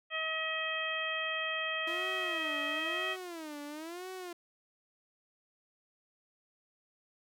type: harmonic tone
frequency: 637 Hz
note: D#5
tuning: 41 cents sharp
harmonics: 1 / 2 / 3 / 4 / 5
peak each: -41 / -40 / -37 / -38 / -39 dBFS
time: 0.1-3.17 s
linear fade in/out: 50 ms
type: tone with vibrato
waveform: sawtooth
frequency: 329.6 Hz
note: E4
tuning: in tune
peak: -37 dBFS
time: 1.87-4.33 s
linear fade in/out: 5 ms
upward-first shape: sine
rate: 1 Hz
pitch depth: 220 cents each way
effects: none